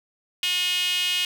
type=tone with high-pass filter; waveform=sawtooth; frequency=360 Hz; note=F#4; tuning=47 cents flat; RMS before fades=-24 dBFS; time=0.43-1.25 s; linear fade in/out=2 ms; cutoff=2900 Hz; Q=5.3; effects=none